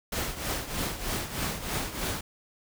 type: noise with tremolo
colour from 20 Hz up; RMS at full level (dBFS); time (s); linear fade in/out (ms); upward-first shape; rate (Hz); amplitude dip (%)
pink; -29; 0.12-2.21; 5; triangle; 3.2; 75
effects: none